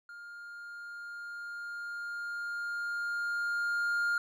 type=tone with level ramp; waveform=triangle; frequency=1409 Hz; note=F6; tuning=15 cents sharp; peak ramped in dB=-43 to -25 dBFS; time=0.09-4.18 s; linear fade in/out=2 ms; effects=none